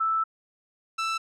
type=tone pair in turn; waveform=sine / sawtooth; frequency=1318.5 / 1325.1 Hz; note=E6 / E6; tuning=0 / +9 cents; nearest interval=unison; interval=9 cents; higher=second; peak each=-22 / -22 dBFS; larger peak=neither; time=0-0.24 / 0.98-1.18 s; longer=first; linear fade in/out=10 ms; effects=low-pass 6000 Hz 12 dB/octave